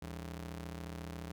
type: ring-modulated tone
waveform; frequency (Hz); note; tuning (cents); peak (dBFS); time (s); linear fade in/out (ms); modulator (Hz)
sawtooth; 121.8; B2; -24; -35; 0.02-1.32; 5; 43.8
effects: none